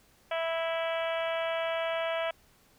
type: harmonic tone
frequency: 329 Hz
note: E4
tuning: 3 cents flat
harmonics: 2 / 3 / 4 / 5 / 6 / 7 / 8 / 9 / 10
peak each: -30 / -40 / -39 / -41 / -43 / -41 / -44 / -44 / -45 dBFS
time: 0.31-2.31 s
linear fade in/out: 5 ms
effects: pink hiss -63 dBFS RMS until 2.78 s